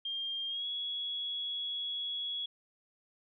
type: tone with pitch glide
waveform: sine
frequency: 3204 to 3352 Hz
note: G7 to G#7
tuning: +37 to +15 cents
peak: -34 dBFS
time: 0.05-2.46 s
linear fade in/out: 5 ms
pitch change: +78 cents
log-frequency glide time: 0.48-0.66 s
effects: none